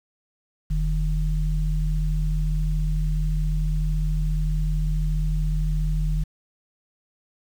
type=tone pair together; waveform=sine; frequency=43 / 153.6 Hz; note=F1 / D#3; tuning=-26 / -22 cents; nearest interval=octave + minor seventh; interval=2204 cents; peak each=-21 / -26 dBFS; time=0.7-6.24 s; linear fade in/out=10 ms; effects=8-bit